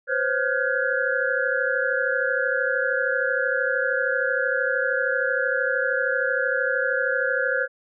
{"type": "tone cluster", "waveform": "sine", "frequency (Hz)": [507, 540, 1418, 1531, 1671], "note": ["B4", "C#5", "F6", "G6", "G#6"], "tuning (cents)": [45, -45, 26, -41, 10], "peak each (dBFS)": -27, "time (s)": [0.07, 7.68], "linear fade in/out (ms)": 50, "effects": []}